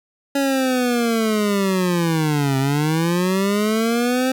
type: linear two-way sweep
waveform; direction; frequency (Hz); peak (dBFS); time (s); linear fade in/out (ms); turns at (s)
25% pulse; down then up; 280 to 132.8 to 262.3; -13; 0.35-4.32; 5; 2.58
effects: none